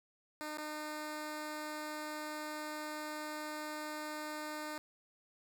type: tone with dropouts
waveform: 10% pulse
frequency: 304.1 Hz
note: D#4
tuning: 40 cents flat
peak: -32 dBFS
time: 0.41-4.78 s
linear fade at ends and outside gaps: 0 ms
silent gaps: 0.573-0.583 s
effects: none